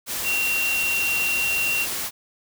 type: tone in noise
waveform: sine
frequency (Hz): 2747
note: F7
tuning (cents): -29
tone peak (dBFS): -21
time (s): 0.23-1.87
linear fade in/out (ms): 50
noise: white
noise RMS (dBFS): -28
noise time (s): 0.06-2.11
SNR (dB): +4
effects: none